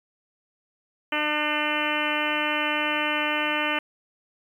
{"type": "harmonic tone", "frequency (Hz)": 300.3, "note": "D4", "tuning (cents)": 39, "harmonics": [1, 2, 3, 4, 5, 6, 7, 8, 9, 10], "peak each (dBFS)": [-32, -32, -32, -32, -32, -32, -32, -32, -32, -32], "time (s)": [1.12, 3.79], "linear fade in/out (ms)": 5, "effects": ["9-bit"]}